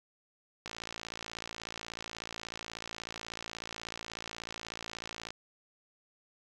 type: click train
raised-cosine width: 0.2 ms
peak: -22 dBFS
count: 263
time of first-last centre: 0.66-5.305 s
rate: 56.4 Hz
effects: none